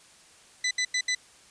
20% pulse tone bursts at uneven times, 2000 Hz, B6, 21 cents sharp, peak -19 dBFS, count 4, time 0.64-0.71 / 0.78-0.85 / 0.94-1.01 / 1.08-1.15 s, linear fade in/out 5 ms, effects white hiss -55 dBFS RMS until 1.5 s + resampled to 22050 Hz

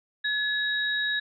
sine tone pair together, 1700 / 3809 Hz, G#6 / A#7, +40 / +37 cents, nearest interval octave + major second, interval 1397 cents, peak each -26 / -29 dBFS, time 0.24-1.2 s, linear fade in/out 10 ms, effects none

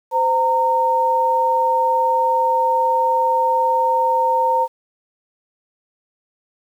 sine tone pair together, 516 / 919.4 Hz, C5 / A#5, -24 / -24 cents, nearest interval minor seventh, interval 1000 cents, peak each -20 / -15 dBFS, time 0.11-4.68 s, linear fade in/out 50 ms, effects 8-bit

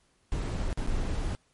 brown noise with dropouts, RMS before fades -29 dBFS, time 0.32-1.35 s, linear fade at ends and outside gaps 0 ms, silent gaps 0.728-0.775 / 0.865-0.874 s, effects pink hiss -68 dBFS RMS until 1.53 s + MP3 48 kbps

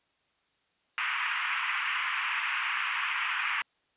white band-pass noise, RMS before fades -31 dBFS, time 0.98-3.62 s, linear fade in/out 0 ms, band 1000 to 2800 Hz, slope 48 dB/octave, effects white hiss -72 dBFS RMS until 3.96 s + resampled to 8000 Hz

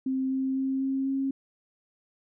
sine tone with pitch steps, 263.2 / 264.9 / 266.6 / 268.3 / 270 Hz, C4 / C4 / C4 / C4 / C#4, +10 / +22 / +33 / +44 / -45 cents, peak -25 dBFS, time 0.06-1.31 s, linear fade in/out 5 ms, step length 250 ms, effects none

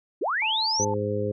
sine linear sweep, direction up, 263.2 to 6272 Hz, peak -23 dBFS, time 0.21-0.85 s, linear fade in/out 10 ms
sine tone, 880 Hz, A5, in tune, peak -28 dBFS, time 0.42-0.94 s, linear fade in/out 2 ms
harmonic tone, 103.7 Hz, G#2, 2 cents flat, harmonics 1 / 2 / 3 / 4 / 5, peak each -30 / -33 / -35 / -29 / -29 dBFS, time 0.79-1.32 s, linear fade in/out 10 ms
effects none

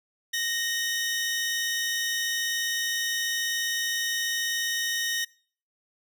20% pulse tone pair together, 1859 / 3008 Hz, A#6 / F#7, -5 / +28 cents, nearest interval minor sixth, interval 833 cents, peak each -22 / -27 dBFS, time 0.33-5.25 s, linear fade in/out 10 ms, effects noise-tail reverb RT60 0.5 s tail -25 dB re dry

